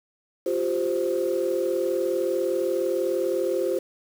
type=chord; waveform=sine; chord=F suspended second; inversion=none; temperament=equal with one note detuned; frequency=349.2 / 389.1 / 523.3 Hz; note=F4 / G4 / C5; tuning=0 / -13 / 0 cents; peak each=-26 / -26 / -25 dBFS; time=0.46-3.79 s; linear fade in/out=5 ms; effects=tanh soft clip ceiling -15 dBFS + 7-bit